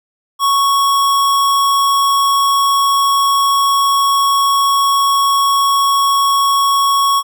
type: tone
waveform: square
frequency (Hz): 1108.7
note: C#6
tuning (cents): 0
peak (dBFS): -11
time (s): 0.39-7.23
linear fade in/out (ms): 50
effects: none